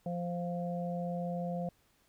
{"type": "harmonic tone", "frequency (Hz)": 174.61, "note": "F3", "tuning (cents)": 0, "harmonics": [1, 3, 4], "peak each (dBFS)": [-35, -39, -41], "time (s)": [0.06, 1.69], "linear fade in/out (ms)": 2, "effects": ["pink hiss -70 dBFS RMS until 2.08 s"]}